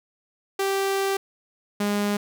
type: tone pair in turn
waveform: sawtooth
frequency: 390.8 / 205.1 Hz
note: G4 / G#3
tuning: -5 / -21 cents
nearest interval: major seventh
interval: 1116 cents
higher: first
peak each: -18 dBFS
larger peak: neither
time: 0.59-1.17 / 1.8-2.17 s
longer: first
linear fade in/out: 5 ms
effects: none